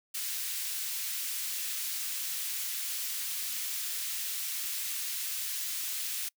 white high-pass noise, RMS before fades -35 dBFS, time 0.14-6.29 s, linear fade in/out 10 ms, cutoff 2200 Hz, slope 12 dB/octave, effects noise-tail reverb RT60 0.1 s tail -26 dB re dry

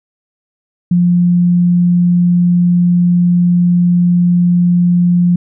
sine tone, 175.8 Hz, F3, 12 cents sharp, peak -7 dBFS, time 0.91-5.36 s, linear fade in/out 5 ms, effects none

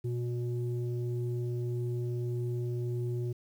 sine tone pair together, 121.29 / 362.2 Hz, B2 / F#4, -31 / -37 cents, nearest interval octave + perfect fifth, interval 1894 cents, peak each -30 / -36 dBFS, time 0.04-3.33 s, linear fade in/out 10 ms, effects tanh soft clip ceiling -25 dBFS + 10-bit

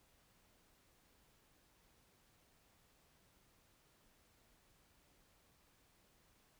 silence, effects pink hiss -72 dBFS RMS until 6.59 s

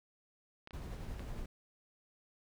clicks, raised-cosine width 0.3 ms, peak -33 dBFS, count 3, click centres 0.674 / 0.708 / 1.195 s
brown noise with tremolo, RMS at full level -42 dBFS, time 0.73-1.46 s, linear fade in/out 5 ms, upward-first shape sine, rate 11 Hz, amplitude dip 25%
effects none

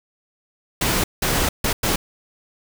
pink noise bursts at uneven times, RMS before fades -20 dBFS, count 4, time 0.81-1.04 / 1.22-1.49 / 1.64-1.73 / 1.83-1.96 s, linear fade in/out 5 ms, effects none

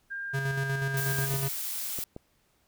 sine tone, 1602 Hz, G6, 37 cents sharp, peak -33 dBFS, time 0.1-1.27 s, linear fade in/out 20 ms
square tone with tremolo, 136.4 Hz, C#3, 28 cents flat, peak -28 dBFS, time 0.33-1.49 s, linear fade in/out 20 ms, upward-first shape square, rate 8.2 Hz, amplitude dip 40%
blue noise, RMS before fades -34 dBFS, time 0.97-2.04 s, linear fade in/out 2 ms
clicks, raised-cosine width 2 ms, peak -26 dBFS, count 4, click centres 1.189 / 1.34 / 1.988 / 2.164 s
effects pink hiss -69 dBFS RMS until 2.67 s

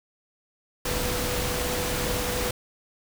sine tone in noise, 493.9 Hz, B4, in tune, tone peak -32 dBFS, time 0.85-2.51 s, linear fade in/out 5 ms, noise pink, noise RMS -28 dBFS, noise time 0.85-2.51 s, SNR -7 dB, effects none

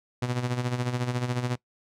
sawtooth tone with tremolo, 123.47 Hz, B2, in tune, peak -20 dBFS, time 0.22-1.56 s, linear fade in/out 5 ms, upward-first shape sine, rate 14 Hz, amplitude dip 65%, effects noise-tail reverb RT60 0.1 s tail -21 dB re dry + low-pass 8000 Hz 12 dB/octave

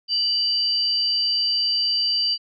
sine tone pair together, 2951 / 4684 Hz, F#7 / D8, -5 / -5 cents, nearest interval minor sixth, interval 800 cents, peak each -29 / -19 dBFS, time 0.08-2.38 s, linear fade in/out 50 ms, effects none

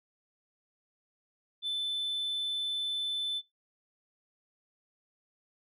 sine tone, 3520 Hz, A7, in tune, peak -28 dBFS, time 1.62-3.42 s, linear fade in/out 50 ms, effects noise-tail reverb RT60 0.2 s tail -23 dB re dry + tanh soft clip ceiling -29 dBFS

